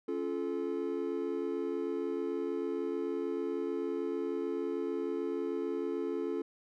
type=chord; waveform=triangle; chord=Db augmented; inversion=none; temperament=just; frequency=277.2 / 346.5 / 433.1 Hz; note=Db4 / F4 / A4; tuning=0 / -14 / -27 cents; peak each=-36 / -34 / -34 dBFS; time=0.08-6.42 s; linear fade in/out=5 ms; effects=none